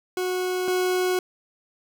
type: tone pair in turn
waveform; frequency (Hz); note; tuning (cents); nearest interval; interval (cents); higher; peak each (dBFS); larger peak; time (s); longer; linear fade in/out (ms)
40% pulse; 366.4 / 366.4; F#4 / F#4; -17 / -17; unison; 0; neither; -23 / -20; second; 0.17-0.68 / 0.68-1.19; neither; 2
effects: none